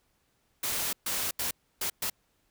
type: noise bursts at uneven times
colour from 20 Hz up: white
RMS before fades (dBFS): -31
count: 5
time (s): 0.63-0.93 / 1.06-1.31 / 1.39-1.51 / 1.81-1.9 / 2.02-2.1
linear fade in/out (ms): 5
effects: pink hiss -72 dBFS RMS until 2.5 s